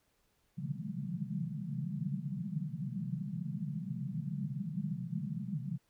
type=band-pass noise; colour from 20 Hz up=pink; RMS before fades=-38 dBFS; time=0.57-5.78 s; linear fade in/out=20 ms; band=130 to 210 Hz; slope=96 dB/octave; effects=pink hiss -75 dBFS RMS until 5.89 s